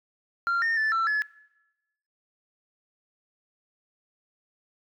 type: tone with pitch steps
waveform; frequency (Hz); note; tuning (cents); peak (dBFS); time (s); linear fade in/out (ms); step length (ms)
sine; 1384 / 1825 / 1753 / 1340 / 1710; F6 / A#6 / A6 / E6 / A6; -16 / -37 / -7 / +28 / -50; -20; 0.47-1.22; 0; 150
effects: noise-tail reverb RT60 0.9 s tail -22 dB re dry + tanh soft clip ceiling -21 dBFS